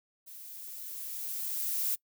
violet noise with level ramp, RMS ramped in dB -48 to -30 dBFS, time 0.26-1.96 s, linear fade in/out 20 ms, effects noise-tail reverb RT60 0.1 s tail -24 dB re dry

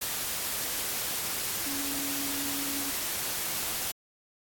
sine tone in noise, 280.7 Hz, C#4, 22 cents sharp, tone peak -37 dBFS, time 1.66-2.91 s, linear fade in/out 10 ms, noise white, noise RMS -32 dBFS, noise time 0.01-3.92 s, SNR -8 dB, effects AAC 64 kbps

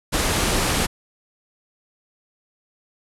pink low-pass noise, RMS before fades -21 dBFS, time 0.12-0.87 s, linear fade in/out 20 ms, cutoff 12000 Hz, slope 48 dB/octave, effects none

